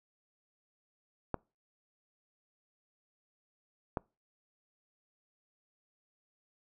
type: clicks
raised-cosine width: 1 ms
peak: -18 dBFS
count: 2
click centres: 1.343 / 3.972 s
effects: noise-tail reverb RT60 0.3 s tail -26 dB re dry